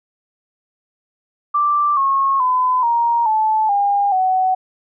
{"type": "tone with pitch steps", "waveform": "sine", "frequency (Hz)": [1174.7, 1089.7, 1010.9, 937.8, 869.9, 807, 748.6], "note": ["D6", "C#6", "B5", "A#5", "A5", "G#5", "F#5"], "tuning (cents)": [0, -30, 40, 10, -20, -50, 20], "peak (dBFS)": -13, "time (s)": [1.54, 4.55], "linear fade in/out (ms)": 10, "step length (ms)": 430, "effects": []}